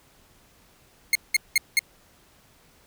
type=tone bursts; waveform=sawtooth; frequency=2147 Hz; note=C7; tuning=44 cents sharp; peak=-13 dBFS; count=4; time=1.13-1.792 s; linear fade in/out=2 ms; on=23 ms; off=190 ms; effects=pink hiss -58 dBFS RMS until 2.86 s